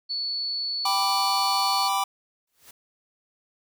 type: tone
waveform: sine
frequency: 4435 Hz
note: C#8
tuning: in tune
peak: -26 dBFS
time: 0.09-1.89 s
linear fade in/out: 20 ms
type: chord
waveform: square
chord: G major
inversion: none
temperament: equal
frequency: 784 / 987.8 / 1174.7 Hz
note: G5 / B5 / D6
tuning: 0 / 0 / 0 cents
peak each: -27 / -28 / -28 dBFS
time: 0.85-2.04 s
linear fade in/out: 5 ms
type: noise with exponential growth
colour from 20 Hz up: white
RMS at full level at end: -44 dBFS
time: 2.47-2.71 s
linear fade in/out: 5 ms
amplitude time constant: 52 ms
effects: none